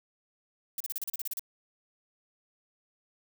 violet noise bursts, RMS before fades -34 dBFS, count 11, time 0.78-1.394 s, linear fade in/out 2 ms, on 24 ms, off 35 ms, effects none

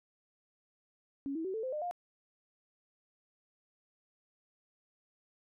sine tone with pitch steps, 277.2 / 324 / 378.7 / 442.6 / 517.3 / 604.6 / 706.6 Hz, C#4 / E4 / F#4 / A4 / C5 / D#5 / F5, 0 / -30 / +40 / +10 / -20 / -50 / +20 cents, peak -34 dBFS, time 1.26-1.911 s, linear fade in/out 0 ms, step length 93 ms, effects none

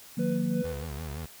sine chord, D# minor, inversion none, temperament equal with one note detuned, 155.56 / 181.19 / 233.1 Hz, D#3 / F#3 / A#3, 0 / -36 / 0 cents, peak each -33 / -29 / -29 dBFS, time 0.17-0.63 s, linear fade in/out 10 ms
triangle tone with tremolo, 497.7 Hz, B4, 13 cents sharp, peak -29 dBFS, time 0.19-0.85 s, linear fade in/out 5 ms, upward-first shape sine, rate 2.8 Hz, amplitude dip 75%
25% pulse tone with vibrato, 75.5 Hz, D2, 48 cents sharp, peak -31 dBFS, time 0.64-1.26 s, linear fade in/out 5 ms, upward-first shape sine, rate 5.8 Hz, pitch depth 160 cents each way
effects white hiss -50 dBFS RMS until 1.4 s

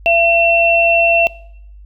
sine tone pair together, 676 / 2704 Hz, E5 / E7, +43 / +43 cents, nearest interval 2 octaves, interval 2400 cents, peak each -12 dBFS, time 0.06-1.27 s, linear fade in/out 0 ms, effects noise-tail reverb RT60 0.7 s tail -20 dB re dry + added 50 Hz sine -35 dBFS peak until 1.85 s

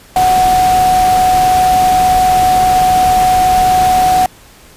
sine tone in noise, 740 Hz, F#5, in tune, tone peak -7 dBFS, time 0.16-4.26 s, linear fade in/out 2 ms, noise pink, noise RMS -20 dBFS, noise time 0.16-4.26 s, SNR +10 dB, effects pink hiss -41 dBFS RMS until 4.76 s + resampled to 32000 Hz

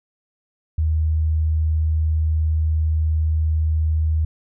sine tone, 78.6 Hz, D#2, 18 cents sharp, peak -16 dBFS, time 0.78-4.25 s, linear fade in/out 5 ms, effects none

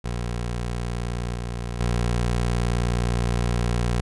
20% pulse tone with level steps, 59.4 Hz, A#1, 33 cents sharp, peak -21 / -23 / -16 dBFS, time 0.04-4.01 s, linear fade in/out 10 ms, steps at 1.35 / 1.8 s, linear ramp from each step 5 ms, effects resampled to 24000 Hz

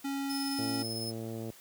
square tone, 276.1 Hz, C#4, 7 cents flat, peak -33 dBFS, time 0.04-0.83 s, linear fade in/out 10 ms
sawtooth tone with tremolo, 5190 Hz, E8, 28 cents flat, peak -33 dBFS, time 0.29-1.12 s, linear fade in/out 20 ms, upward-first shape square, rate 18 Hz, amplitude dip 30%
click train, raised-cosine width 2 ms, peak -27 dBFS, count 104, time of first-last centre 0.59-1.502 s, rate 113 Hz
effects white hiss -55 dBFS RMS until 1.6 s + high-pass 60 Hz 12 dB/octave

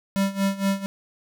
square tone with tremolo, 196 Hz, G3, in tune, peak -19 dBFS, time 0.16-0.86 s, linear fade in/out 0 ms, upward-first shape sine, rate 4.3 Hz, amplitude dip 85%, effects none

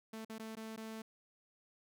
sawtooth tone with dropouts, 221.3 Hz, A3, 10 cents sharp, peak -40 dBFS, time 0.13-1.02 s, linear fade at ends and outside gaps 5 ms, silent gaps 0.249-0.296 / 0.383-0.395 / 0.554-0.568 / 0.763-0.774 s, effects none

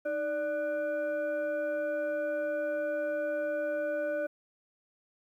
sine tone with frequency modulation, 587 Hz, D5, 1 cent flat, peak -29 dBFS, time 0.05-4.27 s, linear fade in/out 10 ms, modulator 897 Hz, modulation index 0.64, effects 11-bit

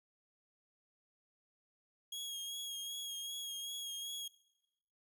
sawtooth tone with vibrato, 3290 Hz, G#7, 17 cents flat, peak -38 dBFS, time 2.12-4.28 s, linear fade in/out 5 ms, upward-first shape sine, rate 2.6 Hz, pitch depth 27 cents each way, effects noise-tail reverb RT60 1.0 s tail -22 dB re dry

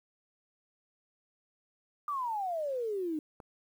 sine exponential sweep, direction down, 1207 to 297.7 Hz, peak -31 dBFS, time 2.08-3.19 s, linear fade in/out 2 ms
click, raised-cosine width 1 ms, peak -33 dBFS, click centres 3.402 s
effects 10-bit

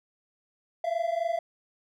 triangle tone pair together, 663 / 686.7 Hz, E5 / F5, +10 / -29 cents, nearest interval minor second, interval 61 cents, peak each -27 dBFS, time 0.84-1.39 s, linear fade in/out 5 ms, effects none

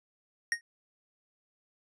square tone with exponential decay, 1864.7 Hz, A#6, in tune, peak -23 dBFS, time 0.52-0.61 s, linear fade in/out 1 ms, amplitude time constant 19 ms, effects resampled to 22050 Hz

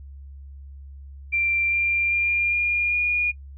sine tone with pitch steps, 2363 / 2381 / 2399 / 2417 / 2435 Hz, D7 / D7 / D7 / D7 / D#7, +10 / +23 / +36 / +49 / -38 cents, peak -19 dBFS, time 1.32-3.32 s, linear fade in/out 20 ms, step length 400 ms, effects noise-tail reverb RT60 0.1 s tail -23 dB re dry + added 69 Hz sine -38 dBFS peak until 3.57 s

